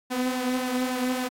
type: tone with flanger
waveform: sawtooth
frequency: 253 Hz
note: B3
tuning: 42 cents sharp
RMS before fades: -27 dBFS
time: 0.1-1.29 s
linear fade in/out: 20 ms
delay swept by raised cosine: 1.1 to 4.5 ms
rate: 3.6 Hz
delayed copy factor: +0.5
effects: AAC 64 kbps